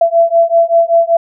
sine beating tone pair, 669 / 674.2 Hz, E5 / E5, +25 / +39 cents, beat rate 5.2 Hz, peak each -10 dBFS, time 0.01-1.17 s, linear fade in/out 5 ms, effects none

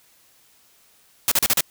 white noise bursts, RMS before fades -18 dBFS, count 5, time 1.28-1.607 s, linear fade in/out 0 ms, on 35 ms, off 38 ms, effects white hiss -57 dBFS RMS until 1.7 s

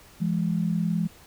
sine tone pair together, 169.7 / 209.1 Hz, F3 / G#3, -49 / +12 cents, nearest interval major third, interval 361 cents, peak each -24 / -27 dBFS, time 0.2-1.08 s, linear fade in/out 20 ms, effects pink hiss -52 dBFS RMS until 1.26 s

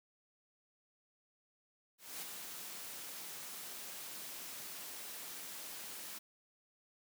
white noise with ADSR envelope, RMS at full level -43 dBFS, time 1.98-6.19 s, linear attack 240 ms, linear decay 14 ms, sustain -4 dB, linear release 12 ms, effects high-pass 150 Hz 12 dB/octave

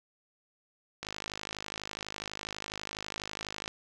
click train, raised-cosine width 0.2 ms, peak -19 dBFS, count 139, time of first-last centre 1.03-3.679 s, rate 52.1 Hz, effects none

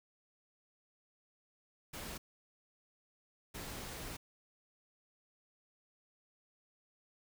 pink noise bursts at uneven times, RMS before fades -45 dBFS, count 2, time 1.93-2.18 / 3.54-4.17 s, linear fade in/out 10 ms, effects none

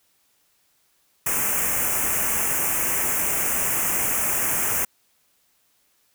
white band-stop noise, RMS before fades -23 dBFS, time 1.26-4.85 s, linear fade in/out 5 ms, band 2700 to 6200 Hz, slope 48 dB/octave, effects white hiss -65 dBFS RMS until 6.14 s

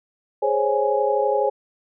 sine tone cluster, 417.2 / 526 / 558 / 832 Hz, G#4 / C5 / C#5 / G#5, +8 / +9 / +11 / +3 cents, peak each -23 dBFS, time 0.42-1.5 s, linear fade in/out 10 ms, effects none

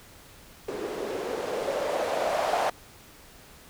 violet noise with low-pass filter sweep, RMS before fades -29 dBFS, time 0.68-2.7 s, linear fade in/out 5 ms, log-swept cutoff 380 to 730 Hz, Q 3.8, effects pink hiss -51 dBFS RMS until 3.69 s

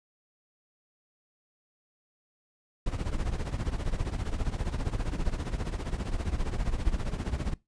brown noise with tremolo, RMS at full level -27 dBFS, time 2.86-7.54 s, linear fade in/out 5 ms, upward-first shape triangle, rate 15 Hz, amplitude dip 85%, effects noise-tail reverb RT60 0.2 s tail -21 dB re dry + resampled to 22050 Hz

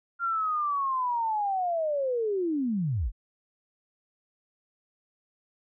sine linear sweep, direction down, 1396.9 to 34.17 Hz, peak -25 dBFS, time 0.19-3.12 s, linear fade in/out 50 ms, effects none

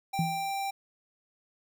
square tone, 786 Hz, G5, 4 cents sharp, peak -31 dBFS, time 0.13-0.71 s, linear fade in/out 10 ms
sine tone with exponential decay, 164.81 Hz, E3, in tune, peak -23 dBFS, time 0.19-0.52 s, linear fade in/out 2 ms, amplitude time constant 70 ms
effects none

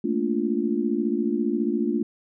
sine chord, Bb major seventh, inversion third, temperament just, 218.5 / 233.1 / 291.4 / 349.6 Hz, A3 / Bb3 / D4 / F4, -12 / 0 / -13 / +2 cents, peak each -27 dBFS, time 0.04-2.03 s, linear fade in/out 5 ms, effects none

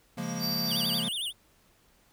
square chord, Bb minor seventh, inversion first, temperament equal, 138.59 / 174.61 / 207.7 / 233.1 Hz, Db3 / F3 / Ab3 / Bb3, 0 / 0 / 0 / 0 cents, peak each -41 / -37 / -40 / -37 dBFS, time 0.17-1.09 s, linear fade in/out 10 ms
sine tone with tremolo, 5680 Hz, F8, 28 cents sharp, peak -37 dBFS, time 0.22-0.85 s, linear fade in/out 50 ms, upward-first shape triangle, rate 14 Hz, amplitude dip 90%
square tone, 4641 Hz, D8, 21 cents flat, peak -30 dBFS, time 0.39-1.03 s, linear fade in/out 50 ms
square tone with vibrato, 3215 Hz, G7, 43 cents sharp, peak -31 dBFS, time 0.67-1.33 s, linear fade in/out 50 ms, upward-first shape sine, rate 11 Hz, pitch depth 220 cents each way
effects pink hiss -64 dBFS RMS until 2.12 s

